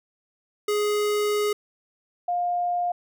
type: tone pair in turn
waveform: square / sine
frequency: 417.1 / 706.6 Hz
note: G#4 / F5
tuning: +7 / +20 cents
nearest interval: major sixth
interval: 913 cents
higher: second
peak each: -22 dBFS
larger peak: neither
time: 0.68-1.53 / 2.28-2.92 s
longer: first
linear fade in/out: 5 ms
effects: none